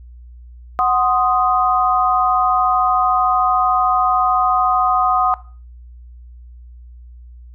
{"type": "chord", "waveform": "sine", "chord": "C diminished", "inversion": "second", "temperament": "equal", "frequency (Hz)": [740, 1046.5, 1244.5], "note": ["Gb5", "C6", "Eb6"], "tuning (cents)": [0, 0, 0], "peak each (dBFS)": [-16, -21, -16], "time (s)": [0.79, 5.34], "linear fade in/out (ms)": 0, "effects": ["noise-tail reverb RT60 0.4 s tail -19 dB re dry", "added 60 Hz sine -36 dBFS peak until 7.54 s"]}